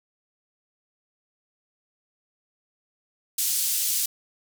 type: band-pass noise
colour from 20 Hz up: white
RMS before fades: -25 dBFS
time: 3.38-4.06 s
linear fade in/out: 5 ms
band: 4800 to 15000 Hz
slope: 12 dB/octave
effects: none